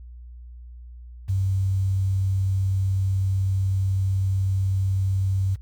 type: tone with quantisation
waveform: sine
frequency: 96 Hz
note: G2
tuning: 36 cents flat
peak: -19 dBFS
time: 1.28-5.56 s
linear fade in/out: 20 ms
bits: 8
effects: added 60 Hz sine -38 dBFS peak until 5.61 s + MP3 96 kbps